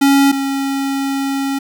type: tone pair in turn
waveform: square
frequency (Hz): 277.2 / 274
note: C#4 / C#4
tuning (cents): 0 / -20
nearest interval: unison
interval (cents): 20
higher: first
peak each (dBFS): -9 / -17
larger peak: first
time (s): 0.01-0.32 / 0.32-1.59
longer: second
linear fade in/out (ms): 10
effects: 8-bit